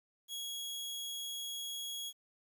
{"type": "tone", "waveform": "sawtooth", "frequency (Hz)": 3322, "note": "G#7", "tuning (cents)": 0, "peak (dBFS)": -36, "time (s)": [0.28, 2.13], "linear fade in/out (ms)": 50, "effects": ["11-bit"]}